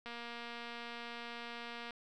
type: click train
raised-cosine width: 0.3 ms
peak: -30 dBFS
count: 437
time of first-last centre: 0.06-1.907 s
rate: 236 Hz
effects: none